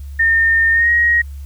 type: tone with pitch glide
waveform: sine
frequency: 1820 to 1886.4 Hz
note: A#6 to A#6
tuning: -42 to +20 cents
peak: -10 dBFS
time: 0.19-1.22 s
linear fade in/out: 10 ms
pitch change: +62 cents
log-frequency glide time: 0.72-0.9 s
effects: added 70 Hz sine -27 dBFS peak until 1.45 s + white hiss -52 dBFS RMS until 1.45 s